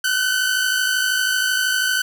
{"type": "tone pair together", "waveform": "sawtooth", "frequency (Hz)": [1471, 1523.8], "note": ["F#6", "G6"], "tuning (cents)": [-11, -49], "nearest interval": "minor second", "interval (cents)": 62, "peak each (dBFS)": [-20, -15], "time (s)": [0.04, 2.02], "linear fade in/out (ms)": 5, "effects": []}